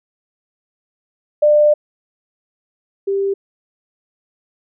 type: tone pair in turn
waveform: sine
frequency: 597 / 394 Hz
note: D5 / G4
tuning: +28 / +9 cents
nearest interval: perfect fifth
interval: 719 cents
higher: first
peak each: -8 / -15 dBFS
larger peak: first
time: 1.42-1.74 / 3.07-3.34 s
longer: first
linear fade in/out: 10 ms
effects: none